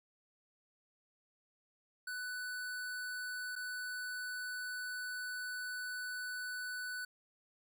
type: tone with dropouts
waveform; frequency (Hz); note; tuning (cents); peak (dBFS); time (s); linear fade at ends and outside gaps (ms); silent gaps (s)
square; 1492; F#6; +14; -40; 2.07-7.05; 5; 3.555-3.561
effects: none